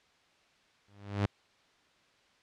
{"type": "tone with exponential growth", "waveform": "sawtooth", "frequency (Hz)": 101.1, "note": "G#2", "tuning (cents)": -46, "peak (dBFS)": -21, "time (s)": [0.88, 1.26], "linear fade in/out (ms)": 5, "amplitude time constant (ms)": 81, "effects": ["white hiss -66 dBFS RMS until 2.42 s", "low-pass 4000 Hz 12 dB/octave"]}